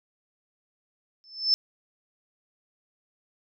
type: tone with exponential growth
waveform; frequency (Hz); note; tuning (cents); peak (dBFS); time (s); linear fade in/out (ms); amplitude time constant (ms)
sine; 5274; E8; 0; -15; 1.24-1.54; 0; 65
effects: none